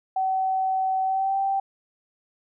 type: tone with pitch glide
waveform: sine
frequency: 760 to 780.9 Hz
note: F#5 to G5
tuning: +46 to -7 cents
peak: -21 dBFS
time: 0.16-1.6 s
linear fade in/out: 5 ms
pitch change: +47 cents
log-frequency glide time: 1.04-1.37 s
effects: none